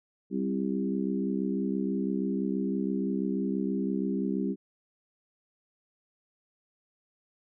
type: harmonic tone with a mistuned harmonic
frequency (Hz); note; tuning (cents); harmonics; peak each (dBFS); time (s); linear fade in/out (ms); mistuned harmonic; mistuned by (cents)
66.1; C2; +18; 3 / 4 / 5 / 6; -30 / -32 / -34 / -36; 0.3-4.56; 50; 3; -24
effects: none